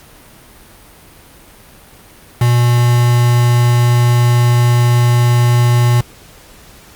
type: tone with quantisation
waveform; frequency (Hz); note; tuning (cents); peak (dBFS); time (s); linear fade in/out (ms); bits
triangle; 120.6; B2; -41; -6; 2.41-6.01; 5; 3
effects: pink hiss -41 dBFS RMS until 6.95 s + Opus 48 kbps